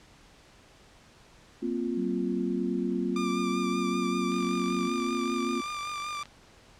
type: chord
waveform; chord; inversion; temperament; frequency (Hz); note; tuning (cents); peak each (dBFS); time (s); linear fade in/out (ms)
sine; Bb suspended second; none; just; 233.1 / 262.2 / 349.6; Bb3 / C4 / F4; 0 / +4 / +2; -32; 1.62-5.61; 10
type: tone with pitch glide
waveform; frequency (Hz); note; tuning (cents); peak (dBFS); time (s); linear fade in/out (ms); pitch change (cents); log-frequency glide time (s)
sine; 189.5 to 186.14; F#3 to F#3; +42 to +11; -32; 1.96-4.89; 20; -31; 3.2-4.49
type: tone with vibrato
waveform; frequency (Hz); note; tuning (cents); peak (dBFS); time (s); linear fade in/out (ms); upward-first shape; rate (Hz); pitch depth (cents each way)
sawtooth; 1189; D6; +21; -29; 3.16-6.23; 2; triangle; 5.2; 33
type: click train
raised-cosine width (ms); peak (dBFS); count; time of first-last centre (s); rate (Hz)
0.2; -29; 92; 4.32-6.256; 47
effects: pink hiss -56 dBFS RMS until 6.79 s + low-pass 7000 Hz 12 dB/octave